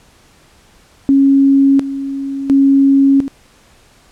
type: tone with tremolo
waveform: sine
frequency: 274.5 Hz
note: C#4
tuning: 17 cents flat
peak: -6 dBFS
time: 1.09-3.28 s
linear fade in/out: 0 ms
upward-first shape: square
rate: 0.71 Hz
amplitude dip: 75%
effects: pink hiss -48 dBFS RMS until 4.11 s + low-pass 10000 Hz 12 dB/octave